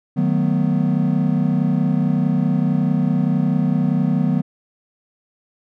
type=chord; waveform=triangle; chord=B dominant seventh; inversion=first; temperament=just; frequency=154.34 / 185.21 / 222.2 / 246.9 Hz; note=D#3 / F#3 / A3 / B3; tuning=-14 / +2 / +17 / 0 cents; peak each=-18 / -18 / -22 / -19 dBFS; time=0.16-4.42 s; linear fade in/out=20 ms; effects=none